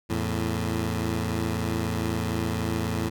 15% pulse tone pair together, 83.9 / 110.85 Hz, E2 / A2, +31 / +13 cents, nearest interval perfect fourth, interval 482 cents, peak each -22 dBFS, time 0.09-3.1 s, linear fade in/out 20 ms, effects none

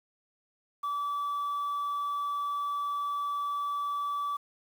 sine tone, 1153 Hz, D6, 32 cents flat, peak -27 dBFS, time 0.83-4.37 s, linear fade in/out 10 ms, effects tanh soft clip ceiling -28 dBFS + 9-bit

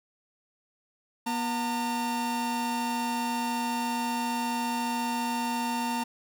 45% pulse tone pair together, 241.4 / 911 Hz, B3 / A#5, -39 / -40 cents, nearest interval octave + major seventh, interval 2299 cents, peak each -31 / -30 dBFS, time 1.26-6.04 s, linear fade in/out 10 ms, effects none

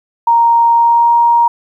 sine tone with pitch glide, 932.3 to 939.9 Hz, A#5 to A#5, 0 to +14 cents, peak -6 dBFS, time 0.27-1.48 s, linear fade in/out 5 ms, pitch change +14 cents, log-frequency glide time 0.73-1.13 s, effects 8-bit

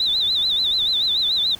sine tone with vibrato, 3765 Hz, A#7, 16 cents sharp, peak -17 dBFS, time 0-1.55 s, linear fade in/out 2 ms, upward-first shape sine, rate 6.9 Hz, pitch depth 140 cents each way, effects pink hiss -43 dBFS RMS until 1.59 s

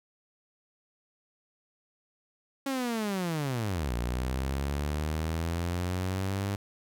sawtooth linear two-way sweep, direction down then up, 277.2 to 58.27 to 101.1 Hz, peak -25 dBFS, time 2.66-6.56 s, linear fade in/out 5 ms, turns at 3.93 s, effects none

